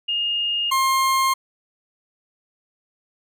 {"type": "tone pair in turn", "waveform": ["sine", "40% pulse"], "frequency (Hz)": [2839, 1063.4], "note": ["F7", "C6"], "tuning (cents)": [28, 28], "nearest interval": "octave + perfect fourth", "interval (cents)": 1700, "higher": "first", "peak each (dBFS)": [-20, -16], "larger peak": "second", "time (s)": [[0.08, 0.71], [0.71, 1.34]], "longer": "neither", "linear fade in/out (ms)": 10, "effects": []}